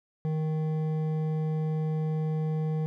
sine tone with hard clipping, 156.3 Hz, D#3, 8 cents sharp, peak -28 dBFS, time 0.25-2.86 s, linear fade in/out 0 ms, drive 9 dB, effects none

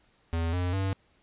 square tone with pitch steps, 83 / 89.47 / 96.45 Hz, E2 / F2 / G2, +12 / +42 / -28 cents, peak -27 dBFS, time 0.33-0.93 s, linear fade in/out 0 ms, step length 200 ms, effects pink hiss -66 dBFS RMS until 1.22 s + resampled to 8000 Hz

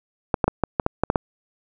clicks, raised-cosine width 1 ms, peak -4 dBFS, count 9, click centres 0.342 / 0.442 / 0.48 / 0.637 / 0.798 / 0.864 / 1.036 / 1.101 / 1.158 s, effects none

